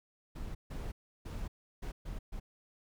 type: noise bursts at uneven times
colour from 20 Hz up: brown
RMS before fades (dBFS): -40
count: 6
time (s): 0.35-0.55 / 0.7-0.92 / 1.25-1.48 / 1.82-1.92 / 2.05-2.19 / 2.32-2.4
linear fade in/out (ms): 10
effects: none